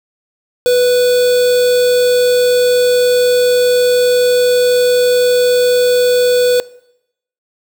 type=tone with quantisation; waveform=triangle; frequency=493.9 Hz; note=B4; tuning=in tune; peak=-6 dBFS; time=0.66-6.6 s; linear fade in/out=0 ms; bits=3; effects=noise-tail reverb RT60 0.8 s tail -21 dB re dry